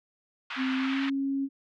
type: band-pass noise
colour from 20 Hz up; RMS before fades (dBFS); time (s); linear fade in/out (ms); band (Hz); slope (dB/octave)
pink; -36; 0.5-1.1; 5; 1100 to 3300; 24
type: tone with pitch glide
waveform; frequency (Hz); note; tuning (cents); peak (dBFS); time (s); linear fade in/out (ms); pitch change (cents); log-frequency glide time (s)
sine; 261.6 to 273.8; C4 to C#4; 0 to -21; -26; 0.56-1.49; 50; +79; 0.76-1.04
effects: none